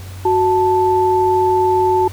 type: tone pair together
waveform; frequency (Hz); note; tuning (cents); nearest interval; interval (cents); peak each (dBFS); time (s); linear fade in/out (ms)
sine; 370 / 880; F#4 / A5; 0 / 0; octave + minor third; 1500; -14; 0.25-2.08; 5
effects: added 93 Hz sine -29 dBFS peak until 2.12 s + pink hiss -39 dBFS RMS until 2.12 s